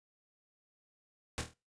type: noise with echo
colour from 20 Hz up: pink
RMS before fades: -36 dBFS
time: 1.38-1.41 s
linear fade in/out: 0 ms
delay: 25 ms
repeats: 5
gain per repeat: -6 dB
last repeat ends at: 1.535 s
effects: noise-tail reverb RT60 0.3 s tail -23 dB re dry + resampled to 22050 Hz